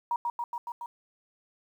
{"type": "tone with echo", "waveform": "sine", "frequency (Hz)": 950, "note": "A#5", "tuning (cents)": 33, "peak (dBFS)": -25, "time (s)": [0.11, 0.16], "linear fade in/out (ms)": 2, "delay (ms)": 140, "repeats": 5, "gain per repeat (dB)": -2, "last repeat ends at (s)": 0.86, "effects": ["10-bit"]}